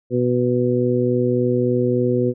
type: harmonic tone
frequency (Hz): 123.47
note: B2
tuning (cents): 0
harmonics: 1 / 2 / 3 / 4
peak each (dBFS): -22 / -21 / -20 / -22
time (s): 0.1-2.34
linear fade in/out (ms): 50
effects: none